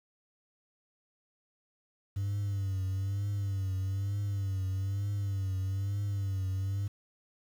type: tone with vibrato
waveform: sine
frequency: 98 Hz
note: G2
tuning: in tune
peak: -27 dBFS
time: 2.16-6.88 s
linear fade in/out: 10 ms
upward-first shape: triangle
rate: 1.1 Hz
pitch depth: 73 cents each way
effects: tanh soft clip ceiling -29 dBFS + 9-bit